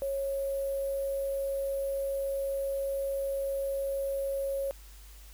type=tone with sample-and-hold; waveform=sine; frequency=549 Hz; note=C#5; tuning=17 cents flat; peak=-29 dBFS; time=0.02-4.71 s; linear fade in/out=0 ms; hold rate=11025 Hz; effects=added 50 Hz sine -48 dBFS peak until 5.33 s + white hiss -56 dBFS RMS until 5.33 s